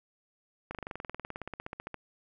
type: slowing click train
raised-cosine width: 0.5 ms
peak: -23 dBFS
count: 24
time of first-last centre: 0.71-1.943 s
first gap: 38 ms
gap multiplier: 1.03
effects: none